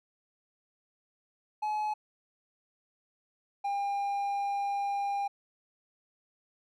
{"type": "tone pair in turn", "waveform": "triangle", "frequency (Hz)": [850, 802.3], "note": ["G#5", "G5"], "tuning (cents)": [40, 40], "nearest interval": "minor second", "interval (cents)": 100, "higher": "first", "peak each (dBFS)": -27, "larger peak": "neither", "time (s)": [[1.62, 1.94], [3.64, 5.28]], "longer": "second", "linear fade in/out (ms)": 10, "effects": []}